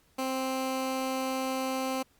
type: tone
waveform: 15% pulse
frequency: 262.4 Hz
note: C4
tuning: 5 cents sharp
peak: -23 dBFS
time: 0.18-2.03 s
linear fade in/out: 10 ms
effects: pink hiss -66 dBFS RMS until 2.19 s + Opus 48 kbps